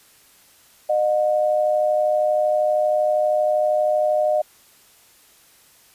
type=tone pair together; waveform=sine; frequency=611.3 / 724 Hz; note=D#5 / F#5; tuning=-31 / -38 cents; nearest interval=minor third; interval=293 cents; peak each=-17 / -23 dBFS; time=0.89-4.42 s; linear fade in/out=10 ms; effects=white hiss -53 dBFS RMS until 5.94 s + resampled to 32000 Hz